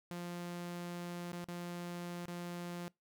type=tone with dropouts; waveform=sawtooth; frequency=174.61 Hz; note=F3; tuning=in tune; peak=-37 dBFS; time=0.11-2.88 s; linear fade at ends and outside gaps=0 ms; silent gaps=1.32-1.331 / 1.442-1.485 / 2.255-2.282 s; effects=noise-tail reverb RT60 0.2 s tail -24 dB re dry